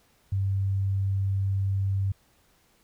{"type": "tone", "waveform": "sine", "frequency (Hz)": 97.5, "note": "G2", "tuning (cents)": -9, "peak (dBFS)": -23, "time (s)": [0.32, 2.12], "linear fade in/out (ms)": 5, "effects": ["pink hiss -64 dBFS RMS until 2.83 s"]}